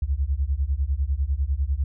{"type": "beating tone pair", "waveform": "sine", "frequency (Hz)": [64.2, 74.2], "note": ["C2", "D2"], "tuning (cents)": [-32, 18], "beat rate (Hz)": 10, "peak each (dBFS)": -24, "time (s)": [0.02, 1.84], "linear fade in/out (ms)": 5, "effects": []}